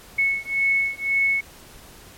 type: beating tone pair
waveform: sine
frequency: 2200 / 2201.9 Hz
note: C#7 / C#7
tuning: -14 / -12 cents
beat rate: 1.9 Hz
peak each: -22 dBFS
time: 0.18-1.41 s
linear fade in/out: 10 ms
effects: pink hiss -46 dBFS RMS until 2.17 s + MP3 64 kbps